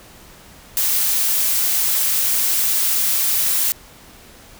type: noise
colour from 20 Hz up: blue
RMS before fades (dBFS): -18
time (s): 0.77-3.72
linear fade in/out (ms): 0
effects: pink hiss -44 dBFS RMS until 4.59 s